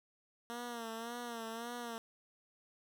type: tone with vibrato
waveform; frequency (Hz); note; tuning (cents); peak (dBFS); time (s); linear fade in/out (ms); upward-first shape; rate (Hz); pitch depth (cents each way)
10% pulse; 233.1; A#3; 0; -33; 0.5-1.98; 0; sine; 1.8; 67
effects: none